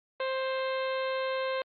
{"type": "harmonic tone with a mistuned harmonic", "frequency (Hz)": 526, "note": "C5", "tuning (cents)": 9, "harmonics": [1, 2, 3, 4, 5, 6, 7, 8], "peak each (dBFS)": [-30, -36, -40, -42, -44, -46, -47, -48], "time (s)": [0.2, 1.62], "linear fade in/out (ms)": 2, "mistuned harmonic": 8, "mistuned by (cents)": -30, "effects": ["Opus 32 kbps"]}